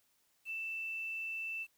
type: tone with quantisation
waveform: sine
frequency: 2659 Hz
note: E7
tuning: 14 cents sharp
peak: -37 dBFS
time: 0.45-1.67 s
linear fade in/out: 50 ms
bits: 10
effects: white hiss -74 dBFS RMS until 1.77 s